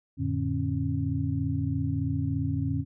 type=tone cluster; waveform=sine; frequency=89.9 / 113.1 / 147.7 / 272.7 Hz; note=F#2 / A2 / D3 / C#4; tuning=-49 / +48 / +10 / -28 cents; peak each=-31 dBFS; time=0.17-2.85 s; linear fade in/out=50 ms; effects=none